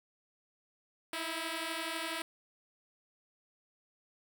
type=beating tone pair; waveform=5% pulse; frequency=320.4 / 332.4 Hz; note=E4 / E4; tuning=-49 / +15 cents; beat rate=12 Hz; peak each=-27 dBFS; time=1.13-2.22 s; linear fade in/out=2 ms; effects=none